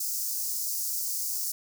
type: high-pass noise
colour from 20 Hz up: white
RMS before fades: -31 dBFS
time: 0-1.52 s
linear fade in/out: 5 ms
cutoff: 4900 Hz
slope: 48 dB/octave
effects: none